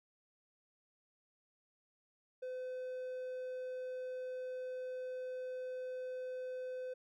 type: tone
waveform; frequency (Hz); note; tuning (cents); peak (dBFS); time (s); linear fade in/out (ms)
triangle; 509; C5; -48; -38; 2.42-6.94; 10
effects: none